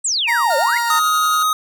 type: exponential two-way sweep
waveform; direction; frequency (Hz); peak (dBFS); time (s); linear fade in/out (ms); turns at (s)
sine; down then up; 8372 to 517 to 2252; -16; 0.04-0.78; 10; 0.57
type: tone with vibrato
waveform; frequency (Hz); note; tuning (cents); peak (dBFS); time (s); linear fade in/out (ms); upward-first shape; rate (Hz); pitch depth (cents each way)
30% pulse; 932.3; A#5; 0; -15; 0.27-1; 20; triangle; 2.5; 30
type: tone with tremolo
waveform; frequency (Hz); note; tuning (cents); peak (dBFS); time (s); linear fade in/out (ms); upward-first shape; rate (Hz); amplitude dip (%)
45% pulse; 1408; F6; +14; -22; 0.5-1.43; 5; triangle; 11; 50
type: tone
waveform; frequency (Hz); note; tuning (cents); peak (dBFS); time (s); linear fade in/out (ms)
square; 1255; D#6; +15; -15; 0.9-1.53; 2
effects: none